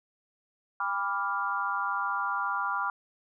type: chord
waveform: sine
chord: G dominant seventh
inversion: none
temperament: equal with one note detuned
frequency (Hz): 801.9 / 987.8 / 1174.7 / 1396.9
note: G5 / B5 / D6 / F6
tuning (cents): +39 / 0 / 0 / 0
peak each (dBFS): -36 / -33 / -32 / -32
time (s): 0.8-2.9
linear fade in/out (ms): 2
effects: none